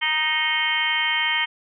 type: harmonic tone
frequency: 311.1 Hz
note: D#4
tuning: in tune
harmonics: 3 / 4 / 5 / 6 / 7 / 8 / 9 / 10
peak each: -29 / -34 / -36 / -25 / -24 / -34 / -34 / -25 dBFS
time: 0.01-1.46 s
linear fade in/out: 20 ms
effects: none